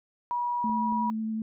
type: tone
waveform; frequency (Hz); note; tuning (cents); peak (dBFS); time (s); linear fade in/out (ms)
sine; 966; B5; -39; -26; 0.31-1.1; 0
type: tone with vibrato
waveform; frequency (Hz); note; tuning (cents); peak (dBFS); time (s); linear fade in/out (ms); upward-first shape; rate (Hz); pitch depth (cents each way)
sine; 220; A3; 0; -28; 0.64-1.42; 2; triangle; 11; 13
type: clicks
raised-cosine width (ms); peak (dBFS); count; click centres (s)
2; -34; 2; 0.696 / 0.924
effects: none